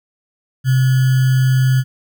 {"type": "tone with sample-and-hold", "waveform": "sine", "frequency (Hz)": 130, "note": "C3", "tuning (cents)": -11, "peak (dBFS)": -10, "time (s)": [0.64, 1.84], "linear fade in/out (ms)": 50, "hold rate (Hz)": 1575, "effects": []}